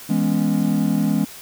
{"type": "chord", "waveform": "triangle", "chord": "C# minor seventh", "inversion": "first", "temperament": "equal", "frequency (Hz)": [164.81, 207.7, 246.9, 277.2], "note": ["E3", "G#3", "B3", "C#4"], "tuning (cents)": [0, 0, 0, 0], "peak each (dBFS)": [-21, -18, -22, -21], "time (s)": [0.09, 1.25], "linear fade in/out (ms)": 10, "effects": ["white hiss -39 dBFS RMS until 1.41 s"]}